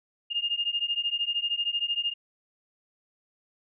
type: beating tone pair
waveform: sine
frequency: 2822 / 2835 Hz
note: F7 / F7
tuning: +17 / +25 cents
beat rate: 13 Hz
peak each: -29 dBFS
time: 0.3-2.14 s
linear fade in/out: 20 ms
effects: none